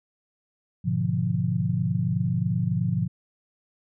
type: chord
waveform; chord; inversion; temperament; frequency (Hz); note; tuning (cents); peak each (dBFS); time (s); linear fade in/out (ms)
sine; G# diminished seventh; none; equal; 103.83 / 123.47 / 146.83 / 174.61; G#2 / B2 / D3 / F3; 0 / 0 / 0 / 0; -29 / -27 / -29 / -26; 0.84-3.08; 20
effects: none